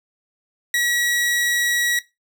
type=tone; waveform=sawtooth; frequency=1921 Hz; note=B6; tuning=48 cents flat; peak=-14 dBFS; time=0.74-1.99 s; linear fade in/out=2 ms; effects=noise-tail reverb RT60 0.2 s tail -17 dB re dry